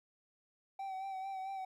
triangle tone with vibrato, 769 Hz, G5, 33 cents flat, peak -37 dBFS, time 0.79-1.65 s, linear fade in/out 5 ms, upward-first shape sine, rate 4.5 Hz, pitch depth 33 cents each way, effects 13-bit

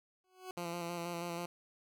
20% pulse tone with exponential growth, 370.8 Hz, F#4, 4 cents sharp, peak -35 dBFS, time 0.24-0.51 s, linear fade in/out 1 ms, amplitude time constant 58 ms
10% pulse tone with vibrato, 171.9 Hz, F3, 27 cents flat, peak -30 dBFS, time 0.57-1.46 s, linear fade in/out 5 ms, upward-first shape square, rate 6.2 Hz, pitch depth 22 cents each way
effects none

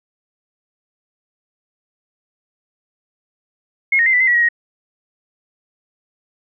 sine tone with pitch steps, 2159 / 1863 / 2080 / 1980 / 2066 / 1935 / 1897 / 1881 Hz, C#7 / A#6 / C7 / B6 / C7 / B6 / A#6 / A#6, -46 / -2 / -11 / +4 / -22 / -36 / +30 / +15 cents, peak -11 dBFS, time 3.92-4.488 s, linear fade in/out 5 ms, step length 71 ms, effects none

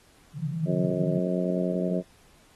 pink band-pass noise, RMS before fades -30 dBFS, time 0.33-1.21 s, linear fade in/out 50 ms, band 140 to 170 Hz, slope 96 dB/octave
harmonic tone, 90.4 Hz, F#2, 40 cents flat, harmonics 2 / 3 / 4 / 5 / 6 / 7, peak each -27 / -33 / -32 / -35 / -33 / -32 dBFS, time 0.65-2.03 s, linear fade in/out 50 ms
effects pink hiss -59 dBFS RMS until 2.55 s + AAC 32 kbps

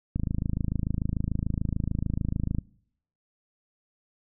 click train, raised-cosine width 5 ms, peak -15 dBFS, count 66, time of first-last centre 0.16-2.585 s, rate 26.8 Hz, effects noise-tail reverb RT60 0.7 s tail -24 dB re dry

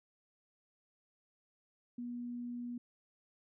sine tone, 241.8 Hz, B3, 36 cents flat, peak -39 dBFS, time 1.98-2.78 s, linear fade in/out 5 ms, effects none

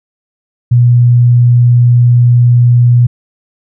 sine tone, 121.3 Hz, B2, 31 cents flat, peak -3 dBFS, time 0.71-3.07 s, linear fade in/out 10 ms, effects none

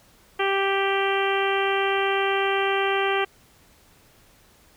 harmonic tone, 392 Hz, G4, in tune, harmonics 1 / 2 / 3 / 4 / 5 / 6 / 7 / 8, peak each -24 / -27 / -29 / -30 / -31 / -32 / -32 / -33 dBFS, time 0.39-3.25 s, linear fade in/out 10 ms, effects pink hiss -56 dBFS RMS until 4.76 s

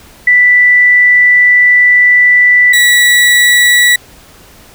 sine / 35% pulse tone pair in turn, 1975.5 / 1946.1 Hz, B6 / B6, 0 / -26 cents, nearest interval unison, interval 26 cents, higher first, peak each -3 dBFS, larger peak neither, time 0.27-2.73 / 2.73-3.96 s, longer first, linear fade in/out 5 ms, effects pink hiss -39 dBFS RMS until 4.74 s

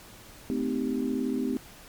sine chord, A half-diminished seventh, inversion none, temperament equal with one note detuned, 220 / 257.7 / 311.1 / 392 Hz, A3 / C4 / Eb4 / G4, 0 / -26 / 0 / 0 cents, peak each -33 / -28 / -34 / -34 dBFS, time 0.5-1.57 s, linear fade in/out 0 ms, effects pink hiss -49 dBFS RMS until 1.88 s + MP3 96 kbps

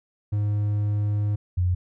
triangle / sine tone pair in turn, 103.83 / 89.63 Hz, G#2 / F2, 0 / +45 cents, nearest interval minor third, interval 255 cents, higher first, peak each -19 dBFS, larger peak neither, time 0.32-1.36 / 1.57-1.75 s, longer first, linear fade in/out 10 ms, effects none

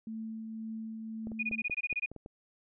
sine tone with tremolo, 221.8 Hz, A3, 14 cents sharp, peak -36 dBFS, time 0.07-1.62 s, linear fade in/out 2 ms, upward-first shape triangle, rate 1.9 Hz, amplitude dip 30%
clicks, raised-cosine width 2 ms, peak -31 dBFS, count 8, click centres 1.271 / 1.318 / 1.513 / 1.698 / 1.927 / 2.116 / 2.163 / 2.261 s
sine tone bursts, 2457 Hz, D#7, 22 cents flat, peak -29 dBFS, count 11, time 1.39-2.061 s, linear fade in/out 10 ms, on 41 ms, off 22 ms
effects none

